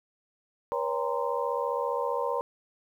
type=tone cluster; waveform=sine; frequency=482.9 / 558 / 800 / 933 / 1032 Hz; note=B4 / C#5 / G5 / A#5 / C6; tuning=-39 / +11 / +35 / +1 / -24 cents; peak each=-31 / -32 / -40 / -33 / -34 dBFS; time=0.72-2.41 s; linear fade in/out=0 ms; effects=10-bit